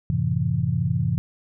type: chord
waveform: sine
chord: F# half-diminished seventh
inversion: none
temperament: just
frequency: 92.5 / 111 / 133.2 / 166.5 Hz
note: F#2 / A2 / C3 / E3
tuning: 0 / +16 / +31 / +18 cents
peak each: -28 / -26 / -24 / -25 dBFS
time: 0.1-1.18 s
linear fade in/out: 0 ms
effects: none